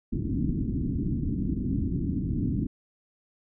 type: low-pass noise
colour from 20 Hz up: white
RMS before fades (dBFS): -28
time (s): 0.12-2.67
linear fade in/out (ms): 10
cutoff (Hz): 300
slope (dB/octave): 48
effects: none